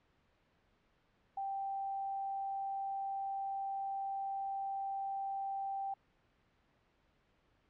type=tone; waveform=sine; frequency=784 Hz; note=G5; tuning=in tune; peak=-36 dBFS; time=1.37-5.94 s; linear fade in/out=5 ms; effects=pink hiss -73 dBFS RMS until 7.69 s + low-pass 3000 Hz 12 dB/octave